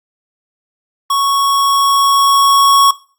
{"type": "tone with level ramp", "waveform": "square", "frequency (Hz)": 1108.7, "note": "C#6", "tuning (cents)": 0, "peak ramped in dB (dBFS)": [-12, -6], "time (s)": [1.1, 2.91], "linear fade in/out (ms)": 5, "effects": ["noise-tail reverb RT60 0.4 s tail -19 dB re dry", "Opus 48 kbps"]}